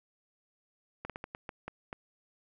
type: slowing click train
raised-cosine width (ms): 0.5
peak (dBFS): -24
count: 8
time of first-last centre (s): 1.05-1.929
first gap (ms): 47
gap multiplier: 1.32
effects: none